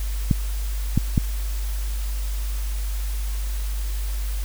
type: clicks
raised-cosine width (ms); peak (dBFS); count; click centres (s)
5; -4; 3; 0.312 / 0.976 / 1.178
effects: added 50 Hz sine -23 dBFS peak until 4.44 s + white hiss -39 dBFS RMS until 4.44 s